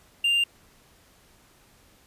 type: tone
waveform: triangle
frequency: 2793 Hz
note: F7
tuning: 1 cent flat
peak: -18 dBFS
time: 0.24-0.44 s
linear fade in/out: 5 ms
effects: pink hiss -58 dBFS RMS until 2.06 s + resampled to 32000 Hz